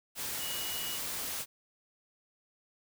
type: tone in noise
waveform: sine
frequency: 2915 Hz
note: F#7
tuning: 26 cents flat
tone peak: -40 dBFS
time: 0.38-1 s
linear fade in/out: 50 ms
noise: white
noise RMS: -37 dBFS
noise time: 0.15-1.46 s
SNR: -6 dB
effects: none